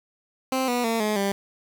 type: tone with pitch steps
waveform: 15% pulse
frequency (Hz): 261.6 / 244.1 / 227.7 / 212.5 / 198.26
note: C4 / B3 / A#3 / G#3 / G3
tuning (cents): 0 / -20 / -40 / +40 / +20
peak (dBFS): -16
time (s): 0.52-1.32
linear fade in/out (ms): 2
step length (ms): 160
effects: 9-bit